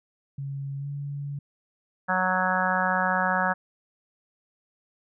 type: tone with pitch glide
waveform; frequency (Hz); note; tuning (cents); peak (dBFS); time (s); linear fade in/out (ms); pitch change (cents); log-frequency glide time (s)
sine; 138.59 to 142.24; C#3 to C#3; 0 to +45; -30; 0.38-1.39; 5; +45; 0.78-0.87
type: harmonic tone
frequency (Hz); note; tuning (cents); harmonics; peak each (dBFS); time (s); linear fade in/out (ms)
185; F#3; 0; 1 / 3 / 4 / 5 / 6 / 7 / 8 / 9; -31 / -32 / -29 / -29 / -33 / -30 / -30 / -28; 2.08-3.54; 20
effects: none